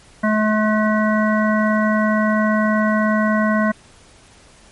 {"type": "harmonic tone", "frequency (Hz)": 214.5, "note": "A3", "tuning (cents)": -44, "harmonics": [1, 3, 5, 7, 9], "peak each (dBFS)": [-16, -21, -23, -24, -26], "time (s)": [0.23, 3.72], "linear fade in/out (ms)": 10, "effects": ["pink hiss -48 dBFS RMS until 4.71 s", "MP3 48 kbps"]}